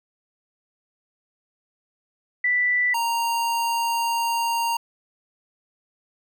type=tone pair in turn; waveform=sine / square; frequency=1975.5 / 930.1 Hz; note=B6 / A#5; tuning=0 / -4 cents; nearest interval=octave + minor second; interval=1304 cents; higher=first; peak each=-18 / -22 dBFS; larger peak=first; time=2.44-2.94 / 2.94-4.77 s; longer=second; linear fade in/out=5 ms; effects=none